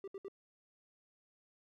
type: tone bursts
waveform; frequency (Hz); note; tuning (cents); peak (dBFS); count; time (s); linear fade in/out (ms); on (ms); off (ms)
triangle; 392; G4; 0; -40; 3; 0.04-0.283; 2; 37; 66
effects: none